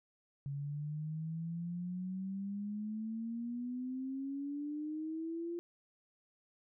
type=exponential sweep; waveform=sine; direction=up; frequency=138.9 to 346.1 Hz; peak=-37 dBFS; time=0.46-5.59 s; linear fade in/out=0 ms; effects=none